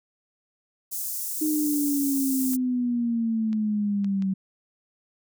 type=high-pass noise; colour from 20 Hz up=white; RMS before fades=-31 dBFS; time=0.91-2.57 s; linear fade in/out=20 ms; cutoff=6500 Hz; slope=24 dB/octave
type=exponential sweep; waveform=sine; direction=down; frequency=311.1 to 189.7 Hz; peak=-22 dBFS; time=1.41-4.34 s; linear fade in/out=10 ms
type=clicks; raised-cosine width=0.2 ms; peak=-28 dBFS; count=4; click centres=2.535 / 3.53 / 4.045 / 4.223 s
effects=none